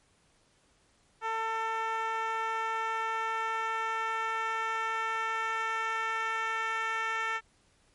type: tone with band-pass filter sweep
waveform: 10% pulse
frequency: 447.5 Hz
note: A4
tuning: 29 cents sharp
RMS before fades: -32 dBFS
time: 1.21-7.41 s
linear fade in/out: 50 ms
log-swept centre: 990 to 1600 Hz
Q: 1.4
effects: pink hiss -67 dBFS RMS until 7.94 s + MP3 48 kbps